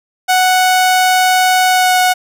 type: tone with pitch glide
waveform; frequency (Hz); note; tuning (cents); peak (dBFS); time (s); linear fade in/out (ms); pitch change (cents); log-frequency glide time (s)
sawtooth; 740 to 734.9; F#5 to F#5; 0 to -12; -5; 0.28-2.14; 20; -12; 1.68-1.98
effects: none